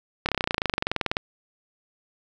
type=slowing click train; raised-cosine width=0.3 ms; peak=-7 dBFS; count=24; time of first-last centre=0.26-1.169 s; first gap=28 ms; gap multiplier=1.03; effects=none